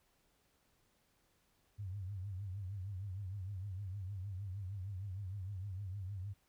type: tone with vibrato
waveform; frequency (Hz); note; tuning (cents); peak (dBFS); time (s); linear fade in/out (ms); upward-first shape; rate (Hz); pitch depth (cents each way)
sine; 96.7; G2; -23; -40; 1.78-6.34; 20; triangle; 6.5; 150
effects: pink hiss -75 dBFS RMS until 6.48 s